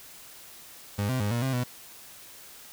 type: tone with pitch steps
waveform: 30% pulse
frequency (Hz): 102.1 / 128.9 / 102.9 / 118.7 / 132.4 / 123.8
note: G#2 / C3 / G#2 / A#2 / C3 / B2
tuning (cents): -29 / -26 / -16 / +32 / +21 / +5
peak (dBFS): -23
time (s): 0.98-1.64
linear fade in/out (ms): 10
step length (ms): 110
effects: white hiss -48 dBFS RMS until 2.72 s